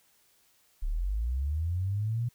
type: linear sweep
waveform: sine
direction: up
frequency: 32 to 121.9 Hz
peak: -27 dBFS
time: 0.82-2.29 s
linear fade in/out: 10 ms
effects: white hiss -66 dBFS RMS until 2.34 s